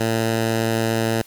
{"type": "tone", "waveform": "10% pulse", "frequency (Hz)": 113.1, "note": "A2", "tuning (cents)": 48, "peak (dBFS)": -10, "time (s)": [0, 1.22], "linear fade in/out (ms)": 5, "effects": ["white hiss -49 dBFS RMS until 1.26 s", "MP3 96 kbps"]}